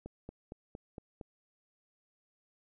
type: click train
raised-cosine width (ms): 2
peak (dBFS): -30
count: 6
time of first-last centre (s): 0.06-1.212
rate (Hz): 4.34
effects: none